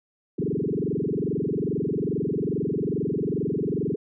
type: tone with frequency modulation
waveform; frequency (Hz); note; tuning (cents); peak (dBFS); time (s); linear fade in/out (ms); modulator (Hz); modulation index
sine; 288.5; D4; -31; -23; 0.38-3.96; 10; 22.4; 6.9
effects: none